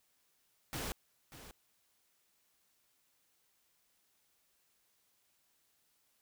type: noise with echo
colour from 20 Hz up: pink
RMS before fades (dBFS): -40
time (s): 0.73-0.92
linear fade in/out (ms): 0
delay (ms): 590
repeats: 1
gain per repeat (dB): -13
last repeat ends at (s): 1.51
effects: white hiss -75 dBFS RMS until 6.21 s